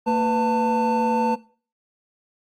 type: tone cluster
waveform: triangle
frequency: 228.2 / 496.4 / 894 Hz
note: A#3 / B4 / A5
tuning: -37 / +9 / +27 cents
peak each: -20 / -22 / -19 dBFS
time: 0.06-1.36 s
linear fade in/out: 20 ms
effects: noise-tail reverb RT60 0.4 s tail -19 dB re dry + Opus 48 kbps